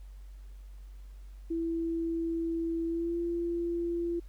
sine tone with pitch glide, 331.3 to 341.6 Hz, E4 to F4, +9 to -38 cents, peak -29 dBFS, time 1.5-4.2 s, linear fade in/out 10 ms, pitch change +53 cents, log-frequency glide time 2.86-3.18 s, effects added 48 Hz sine -44 dBFS peak until 4.28 s + pink hiss -67 dBFS RMS until 4.28 s

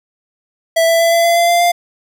square tone with pitch steps, 659.3 / 664.7 / 670 / 675.5 / 681 / 686.5 / 692.1 / 697.7 Hz, E5 / E5 / E5 / E5 / F5 / F5 / F5 / F5, 0 / +14 / +28 / +42 / -44 / -30 / -16 / -2 cents, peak -10 dBFS, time 0.76-1.72 s, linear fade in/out 10 ms, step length 120 ms, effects none

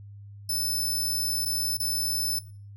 15% pulse tone with dropouts, 5274 Hz, E8, in tune, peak -20 dBFS, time 0.49-2.39 s, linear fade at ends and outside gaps 5 ms, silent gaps 1.452-1.457 / 1.771-1.799 s, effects noise-tail reverb RT60 0.4 s tail -18 dB re dry + added 101 Hz sine -42 dBFS peak until 2.76 s

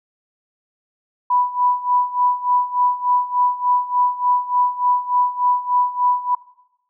sine tone with tremolo, 987.8 Hz, B5, in tune, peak -12 dBFS, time 1.3-6.35 s, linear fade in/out 5 ms, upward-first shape sine, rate 3.4 Hz, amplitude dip 85%, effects noise-tail reverb RT60 0.9 s tail -20 dB re dry

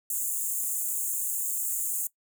pink high-pass noise, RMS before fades -30 dBFS, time 0.1-2.07 s, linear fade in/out 2 ms, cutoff 6800 Hz, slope 96 dB/octave, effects noise-tail reverb RT60 0.1 s tail -20 dB re dry

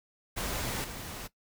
pink noise with level steps, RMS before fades -34 / -41 dBFS, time 0.36-1.28 s, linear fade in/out 20 ms, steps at 0.84 s, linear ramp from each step 2 ms, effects noise-tail reverb RT60 0.1 s tail -17 dB re dry

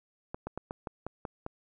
clicks, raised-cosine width 1 ms, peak -22 dBFS, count 8, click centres 0.345 / 0.47 / 0.576 / 0.709 / 0.872 / 1.066 / 1.252 / 1.464 s, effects none

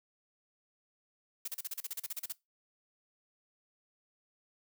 blue noise bursts, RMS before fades -38 dBFS, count 14, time 1.45-2.324 s, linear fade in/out 5 ms, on 29 ms, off 36 ms, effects noise-tail reverb RT60 0.2 s tail -21 dB re dry

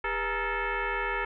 sine tone with frequency modulation, 402.1 Hz, G4, 44 cents sharp, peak -27 dBFS, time 0.04-1.25 s, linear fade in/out 5 ms, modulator 445 Hz, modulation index 4.4, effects none

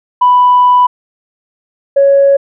sine tone pair in turn, 990 / 555.6 Hz, B5 / C#5, +4 / +4 cents, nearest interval minor seventh, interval 1000 cents, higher first, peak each -3 dBFS, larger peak neither, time 0.21-0.87 / 1.96-2.37 s, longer first, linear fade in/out 10 ms, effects tanh soft clip ceiling 0 dBFS

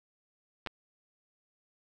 clicks, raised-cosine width 0.3 ms, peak -20 dBFS, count 2, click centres 0.663 / 0.672 s, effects none

